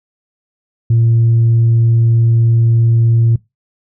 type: tone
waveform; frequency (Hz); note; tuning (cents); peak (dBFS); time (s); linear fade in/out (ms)
sine; 115.4; A#2; -17; -6; 0.9-3.36; 5
effects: noise-tail reverb RT60 0.2 s tail -22 dB re dry + tanh soft clip ceiling -5 dBFS